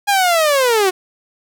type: linear sweep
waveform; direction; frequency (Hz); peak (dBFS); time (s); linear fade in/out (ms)
sawtooth; down; 826 to 359.3; -8; 0.07-0.91; 20
effects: none